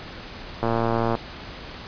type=click train; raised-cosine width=1 ms; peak=-9 dBFS; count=61; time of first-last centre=0.63-1.152 s; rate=115 Hz; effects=pink hiss -38 dBFS RMS until 1.87 s + resampled to 11025 Hz